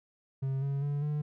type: tone with pitch steps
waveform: triangle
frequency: 134.4 / 139.06 / 143.88 / 148.87 Hz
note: C3 / C#3 / D3 / D3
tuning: +47 / +6 / -35 / +24 cents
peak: -27 dBFS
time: 0.42-1.22 s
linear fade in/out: 10 ms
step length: 200 ms
effects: none